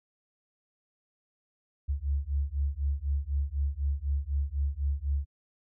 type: beating tone pair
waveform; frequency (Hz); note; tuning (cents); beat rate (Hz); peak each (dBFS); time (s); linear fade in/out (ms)
sine; 68.6 / 72.6; C#2 / D2; -17 / -19; 4; -30; 1.88-5.26; 20
effects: none